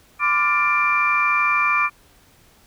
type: tone cluster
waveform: sine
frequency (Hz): 1022 / 1175 / 1402 / 1777 / 2369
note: C6 / D6 / F6 / A6 / D7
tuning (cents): -41 / +1 / +6 / +17 / +14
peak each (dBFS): -27 / -19 / -27 / -28 / -19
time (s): 0.19-1.9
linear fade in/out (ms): 50
effects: tanh soft clip ceiling -5 dBFS + pink hiss -54 dBFS RMS until 2.66 s